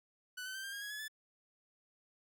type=tone with pitch steps; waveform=sawtooth; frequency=1491 / 1524.1 / 1557.9 / 1592.5 / 1627.8 / 1664 / 1700.9 / 1738.6 Hz; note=F#6 / G6 / G6 / G6 / G#6 / G#6 / G#6 / A6; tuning=+13 / -49 / -11 / +27 / -35 / +3 / +41 / -21 cents; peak=-38 dBFS; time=0.37-1.082 s; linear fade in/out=10 ms; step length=89 ms; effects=none